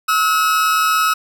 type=tone pair together; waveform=40% pulse; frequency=1287 / 1444.6 Hz; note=E6 / F#6; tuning=-42 / -42 cents; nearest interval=major second; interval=200 cents; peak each=-13 / -21 dBFS; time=0.08-1.14 s; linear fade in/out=10 ms; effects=none